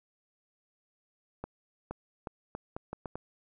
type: accelerating click train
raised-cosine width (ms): 1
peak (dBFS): -23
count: 8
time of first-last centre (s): 1.44-3.156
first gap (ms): 470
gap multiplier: 0.77
effects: none